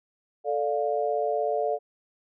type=chord; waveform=sine; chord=D minor; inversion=second; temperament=equal with one note detuned; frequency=440 / 587.3 / 703.7 Hz; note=A4 / D5 / F5; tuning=0 / 0 / +13 cents; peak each=-28 dBFS; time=0.44-1.79 s; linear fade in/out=50 ms; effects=none